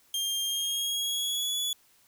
sawtooth tone with pitch glide, 3202 to 3412 Hz, G7 to G#7, +36 to +46 cents, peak -25 dBFS, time 0.14-1.73 s, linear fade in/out 2 ms, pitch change +110 cents, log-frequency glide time 0.45-1.58 s, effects white hiss -63 dBFS RMS until 2.07 s

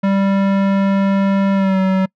square tone with pitch glide, 196 to 189.54 Hz, G3 to F#3, 0 to +42 cents, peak -13 dBFS, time 0.03-2.06 s, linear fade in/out 10 ms, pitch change -58 cents, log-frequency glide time 1.54-1.79 s, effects noise-tail reverb RT60 0.1 s tail -26 dB re dry + low-pass 2000 Hz 12 dB/octave

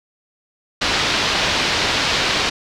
white low-pass noise, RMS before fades -19 dBFS, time 0.81-2.5 s, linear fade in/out 10 ms, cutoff 4700 Hz, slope 24 dB/octave, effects none

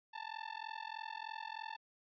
sawtooth tone with amplitude modulation, 885 Hz, A5, 10 cents sharp, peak -35 dBFS, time 0.13-1.77 s, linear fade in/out 20 ms, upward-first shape sine, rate 43.2 Hz, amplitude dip 100%, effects resampled to 11025 Hz

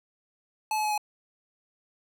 square tone with pitch steps, 863 / 855.6 / 848.2 / 840.9 Hz, A5 / A5 / G#5 / G#5, -34 / -49 / +36 / +21 cents, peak -26 dBFS, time 0.71-0.978 s, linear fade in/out 2 ms, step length 67 ms, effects none

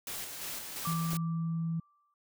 white noise with tremolo, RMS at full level -39 dBFS, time 0.07-1.17 s, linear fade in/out 2 ms, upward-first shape square, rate 2.9 Hz, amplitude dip 35%
sine tone with exponential decay, 1171 Hz, D6, 5 cents flat, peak -33 dBFS, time 0.85-2.14 s, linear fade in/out 2 ms, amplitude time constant 280 ms
sine tone, 164.7 Hz, E3, 1 cent flat, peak -30 dBFS, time 0.87-1.8 s, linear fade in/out 5 ms
clicks, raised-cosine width 2 ms, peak -31 dBFS, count 2, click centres 1.132 / 1.135 s
effects none

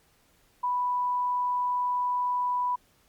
sine tone, 987.8 Hz, B5, in tune, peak -24 dBFS, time 0.63-2.76 s, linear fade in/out 10 ms, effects pink hiss -64 dBFS RMS until 3.08 s + MP3 96 kbps

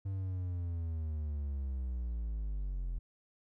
triangle linear sweep, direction down, 98 to 41.6 Hz, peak -32 dBFS, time 0.05-2.99 s, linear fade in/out 10 ms, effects none

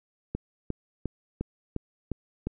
click train, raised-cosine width 3 ms, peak -17 dBFS, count 7, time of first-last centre 0.35-2.47 s, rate 2.83 Hz, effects none

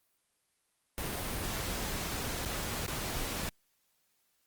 pink noise with dropouts, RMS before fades -36 dBFS, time 0.98-3.49 s, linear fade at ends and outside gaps 0 ms, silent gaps 2.451-2.457 / 2.864-2.88 s, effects white hiss -75 dBFS RMS until 4.46 s + Opus 32 kbps

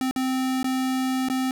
square tone with dropouts, 260 Hz, C4, 11 cents flat, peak -23 dBFS, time 0.01-1.51 s, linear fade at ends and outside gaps 1 ms, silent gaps 0.111-0.161 / 0.63-0.643 / 1.286-1.299 s, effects 10-bit

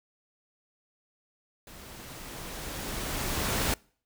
pink noise with level ramp, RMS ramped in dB -48 to -27 dBFS, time 1.67-3.74 s, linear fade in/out 2 ms, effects noise-tail reverb RT60 0.5 s tail -26 dB re dry

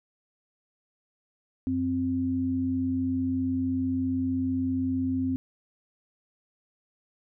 sine tone pair together, 92.33 / 261.6 Hz, F#2 / C4, -3 / 0 cents, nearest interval octave + tritone, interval 1803 cents, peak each -33 / -25 dBFS, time 1.67-5.36 s, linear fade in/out 0 ms, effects none

